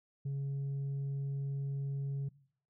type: tone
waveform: sine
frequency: 138.59 Hz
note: C#3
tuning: in tune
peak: -31 dBFS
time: 0.25-2.29 s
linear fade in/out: 10 ms
effects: noise-tail reverb RT60 0.6 s tail -22 dB re dry + tanh soft clip ceiling -33 dBFS